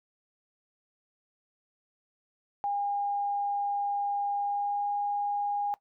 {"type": "tone with pitch glide", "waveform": "sine", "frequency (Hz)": [810, 816.6], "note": ["G#5", "G#5"], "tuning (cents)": [-43, -29], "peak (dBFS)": -27, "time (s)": [2.64, 5.74], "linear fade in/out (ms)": 0, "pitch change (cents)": 14, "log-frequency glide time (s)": [4.35, 4.9], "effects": ["noise-tail reverb RT60 0.1 s tail -18 dB re dry"]}